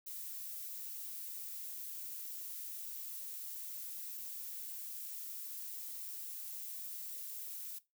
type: noise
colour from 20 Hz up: violet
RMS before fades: -45 dBFS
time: 0.06-7.79 s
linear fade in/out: 10 ms
effects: noise-tail reverb RT60 0.2 s tail -17 dB re dry